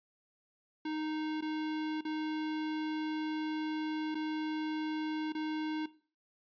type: tone with dropouts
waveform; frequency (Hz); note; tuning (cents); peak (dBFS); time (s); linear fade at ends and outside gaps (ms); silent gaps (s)
square; 310; D#4; -6; -35; 0.85-5.86; 5; 1.409-1.423 / 2.01-2.05 / 4.146-4.152 / 5.323-5.349
effects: noise-tail reverb RT60 0.4 s tail -17 dB re dry + resampled to 11025 Hz